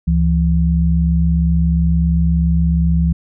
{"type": "tone pair together", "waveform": "sine", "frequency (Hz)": [70.38, 167.4], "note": ["C#2", "E3"], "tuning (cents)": [27, 27], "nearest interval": "octave + minor third", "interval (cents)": 1500, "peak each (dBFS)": -14, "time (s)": [0.07, 3.13], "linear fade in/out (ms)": 10, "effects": []}